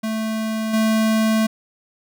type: tone with level steps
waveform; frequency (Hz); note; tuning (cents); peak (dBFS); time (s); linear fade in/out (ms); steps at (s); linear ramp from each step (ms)
square; 220; A3; 0; -22 / -16; 0.03-1.47; 10; 0.73; 10
effects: none